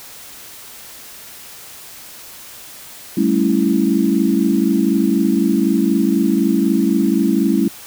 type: chord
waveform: sine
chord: A dominant seventh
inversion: third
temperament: equal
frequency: 196 / 220 / 277.2 / 329.6 Hz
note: G3 / A3 / C#4 / E4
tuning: 0 / 0 / 0 / 0 cents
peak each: -18 dBFS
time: 3.17-7.68 s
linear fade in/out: 5 ms
effects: white hiss -37 dBFS RMS until 7.86 s